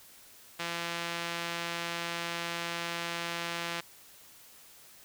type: tone with band-pass filter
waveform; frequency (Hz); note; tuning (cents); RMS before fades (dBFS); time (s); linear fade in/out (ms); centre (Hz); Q
sawtooth; 170; F3; -46; -36; 0.59-3.81; 10; 2800; 0.73
effects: white hiss -55 dBFS RMS until 5.04 s